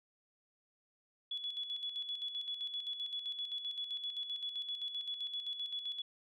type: tone with tremolo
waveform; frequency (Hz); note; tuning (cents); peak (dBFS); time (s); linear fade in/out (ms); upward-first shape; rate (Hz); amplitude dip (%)
sine; 3400; G#7; +40; -36; 1.31-6.02; 5; square; 7.7; 55
effects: none